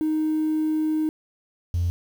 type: tone pair in turn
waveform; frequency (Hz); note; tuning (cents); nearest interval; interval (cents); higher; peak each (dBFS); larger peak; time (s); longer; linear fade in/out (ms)
triangle; 311.1 / 86.62; D#4 / F2; 0 / -14; octave + minor seventh; 2214; first; -17; neither; 0.01-1.09 / 1.74-1.9; first; 0
effects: tanh soft clip ceiling -17 dBFS + 8-bit